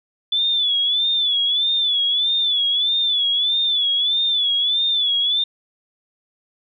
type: tone with vibrato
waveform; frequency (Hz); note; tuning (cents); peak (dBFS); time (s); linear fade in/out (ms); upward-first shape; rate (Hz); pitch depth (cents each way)
sine; 3466; A7; -27; -16; 0.32-5.44; 5; sine; 1.6; 87
effects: none